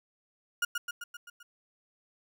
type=tone with echo; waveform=35% pulse; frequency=1429 Hz; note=F6; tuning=39 cents sharp; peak=-24 dBFS; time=0.62-0.65 s; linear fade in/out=5 ms; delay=130 ms; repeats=6; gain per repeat=-4 dB; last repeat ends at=1.43 s; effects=none